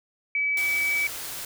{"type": "tone", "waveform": "sine", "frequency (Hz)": 2290, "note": "D7", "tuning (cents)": -44, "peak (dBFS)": -22, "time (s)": [0.35, 1.07], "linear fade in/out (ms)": 2}
{"type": "band-stop noise", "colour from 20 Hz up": "white", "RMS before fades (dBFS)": -35, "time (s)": [0.57, 1.45], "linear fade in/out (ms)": 2, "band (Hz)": [170, 250], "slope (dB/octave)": 96}
{"effects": []}